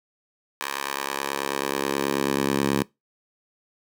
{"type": "tone with high-pass filter sweep", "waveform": "10% pulse", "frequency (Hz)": 69.3, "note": "C#2", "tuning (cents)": 0, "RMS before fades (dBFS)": -26, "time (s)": [0.61, 2.83], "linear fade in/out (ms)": 0, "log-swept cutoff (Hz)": [1100, 180], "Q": 0.92, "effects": ["noise-tail reverb RT60 0.2 s tail -22 dB re dry"]}